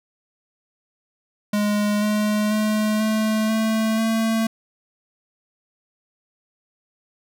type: tone with pitch steps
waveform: square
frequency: 207.7 / 210.8 / 214 / 217.3 / 220.6 / 223.9 Hz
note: G#3 / G#3 / A3 / A3 / A3 / A3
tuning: 0 / +26 / -48 / -21 / +5 / +30 cents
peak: -19 dBFS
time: 1.53-4.47 s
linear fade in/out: 5 ms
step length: 490 ms
effects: none